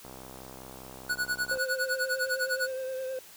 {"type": "click train", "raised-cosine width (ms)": 1, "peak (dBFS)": -31, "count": 100, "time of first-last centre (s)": [0.05, 1.573], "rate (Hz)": 65}
{"type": "tone with tremolo", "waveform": "square", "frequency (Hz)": 1468, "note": "F#6", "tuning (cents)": -14, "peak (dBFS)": -26, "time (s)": [1.09, 2.68], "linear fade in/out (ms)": 10, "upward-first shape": "sine", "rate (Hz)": 9.9, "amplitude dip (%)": 100}
{"type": "tone with vibrato", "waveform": "triangle", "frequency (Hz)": 522, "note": "C5", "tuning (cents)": -4, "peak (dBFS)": -30, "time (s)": [1.51, 3.19], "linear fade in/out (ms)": 2, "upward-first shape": "triangle", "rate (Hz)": 9.5, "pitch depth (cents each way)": 33}
{"effects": ["white hiss -51 dBFS RMS until 3.36 s"]}